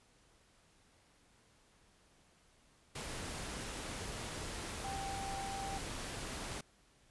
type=tone in noise; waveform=sine; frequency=784 Hz; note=G5; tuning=in tune; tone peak=-41 dBFS; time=4.84-5.78 s; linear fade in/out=5 ms; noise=pink; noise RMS=-43 dBFS; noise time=2.95-6.61 s; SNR=-1 dB; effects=pink hiss -68 dBFS RMS until 7.1 s + resampled to 24000 Hz